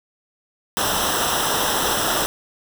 pink noise with comb filter, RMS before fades -21 dBFS, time 0.77-2.26 s, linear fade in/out 0 ms, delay 0.44 ms, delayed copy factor -0.8, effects none

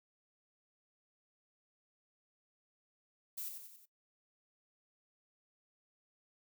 violet noise with echo, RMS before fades -42 dBFS, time 3.37-3.49 s, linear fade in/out 10 ms, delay 92 ms, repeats 4, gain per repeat -5 dB, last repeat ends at 3.858 s, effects noise-tail reverb RT60 0.1 s tail -17 dB re dry

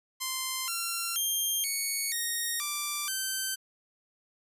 5% pulse tone with pitch steps, 1042 / 1368 / 3194 / 2222 / 1863 / 1175 / 1546 Hz, C6 / F6 / G7 / C#7 / A#6 / D6 / G6, -7 / -36 / +32 / +4 / -2 / +1 / -24 cents, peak -19 dBFS, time 0.2-3.56 s, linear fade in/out 20 ms, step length 480 ms, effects resampled to 32000 Hz

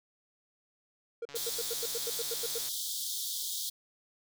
triangle tone bursts, 466.2 Hz, A#4, in tune, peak -32 dBFS, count 12, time 1.22-2.584 s, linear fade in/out 5 ms, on 33 ms, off 88 ms
click train, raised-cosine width 0.2 ms, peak -31 dBFS, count 199, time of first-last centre 1.29-2.684 s, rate 142 Hz
pink high-pass noise, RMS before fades -36 dBFS, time 1.35-3.7 s, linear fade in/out 10 ms, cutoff 3300 Hz, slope 96 dB/octave
effects none

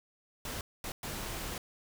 pink noise bursts at uneven times, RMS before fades -39 dBFS, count 3, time 0.45-0.61 / 0.84-0.92 / 1.03-1.58 s, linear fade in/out 2 ms, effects none

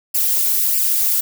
violet noise with flanger, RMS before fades -17 dBFS, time 0.14-1.21 s, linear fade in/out 10 ms, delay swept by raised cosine 0.39 to 3.49 ms, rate 1.6 Hz, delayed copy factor +1, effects none

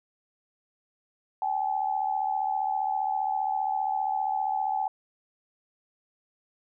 sine tone pair together, 774.9 / 850 Hz, G5 / G#5, -20 / +40 cents, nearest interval major second, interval 160 cents, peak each -28 dBFS, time 1.42-4.88 s, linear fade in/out 2 ms, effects none

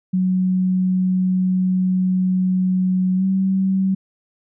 sine tone with pitch glide, 185 to 190.97 Hz, F#3 to G3, 0 to -45 cents, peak -15 dBFS, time 0.13-3.95 s, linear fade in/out 10 ms, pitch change +55 cents, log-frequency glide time 3.16-3.24 s, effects none

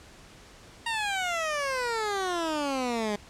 15% pulse exponential sweep, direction down, 939 to 203.1 Hz, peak -21 dBFS, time 0.86-3.16 s, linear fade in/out 5 ms, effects pink hiss -51 dBFS RMS until 3.29 s + low-pass 8000 Hz 12 dB/octave

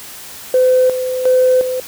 sine tone with tremolo, 510 Hz, C5, 44 cents flat, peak -7 dBFS, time 0.54-1.8 s, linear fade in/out 2 ms, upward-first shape square, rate 1.4 Hz, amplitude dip 65%, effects tanh soft clip ceiling -4 dBFS + white hiss -33 dBFS RMS until 1.87 s

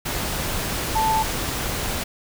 sine tone in noise, 880 Hz, A5, in tune, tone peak -18 dBFS, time 0.95-1.23 s, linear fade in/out 10 ms, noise pink, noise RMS -26 dBFS, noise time 0.05-2.04 s, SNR +5 dB, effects none

